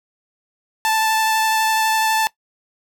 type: tone with vibrato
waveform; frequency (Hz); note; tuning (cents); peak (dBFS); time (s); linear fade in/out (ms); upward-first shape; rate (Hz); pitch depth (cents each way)
sawtooth; 880; A5; 0; -12; 0.85-2.27; 0; sine; 12; 9
effects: noise-tail reverb RT60 0.1 s tail -19 dB re dry